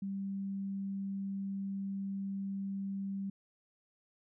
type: tone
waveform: sine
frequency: 196 Hz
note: G3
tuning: in tune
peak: -35 dBFS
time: 0.02-3.3 s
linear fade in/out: 5 ms
effects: none